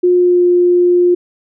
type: tone with pitch glide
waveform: sine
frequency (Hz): 358 to 354.1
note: F4 to F4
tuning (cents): +43 to +24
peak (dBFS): -7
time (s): 0.03-1.15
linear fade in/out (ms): 10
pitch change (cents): -19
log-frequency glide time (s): 0.13-0.45
effects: none